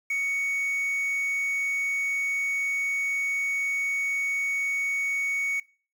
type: tone with quantisation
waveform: triangle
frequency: 2229 Hz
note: C#7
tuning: 9 cents sharp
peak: -23 dBFS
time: 0.1-5.6 s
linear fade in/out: 5 ms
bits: 8
effects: noise-tail reverb RT60 0.4 s tail -23 dB re dry